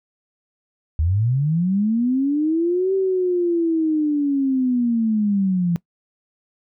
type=linear two-way sweep; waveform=sine; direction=up then down; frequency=73.42 to 387.4 to 168.3 Hz; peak=-16 dBFS; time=0.99-5.76 s; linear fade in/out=0 ms; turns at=2.94 s; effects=noise-tail reverb RT60 0.1 s tail -21 dB re dry